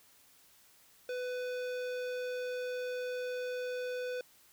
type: tone with hard clipping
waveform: sine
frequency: 499 Hz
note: B4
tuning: 18 cents sharp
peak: -37 dBFS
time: 1.09-4.21 s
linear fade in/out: 2 ms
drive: 16 dB
effects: white hiss -63 dBFS RMS until 4.52 s